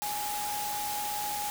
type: tone in noise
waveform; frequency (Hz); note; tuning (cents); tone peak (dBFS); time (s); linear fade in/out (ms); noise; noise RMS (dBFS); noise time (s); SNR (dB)
sine; 830.6; G#5; 0; -33; 0.02-1.5; 0; white; -36; 0.02-1.5; 0
effects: none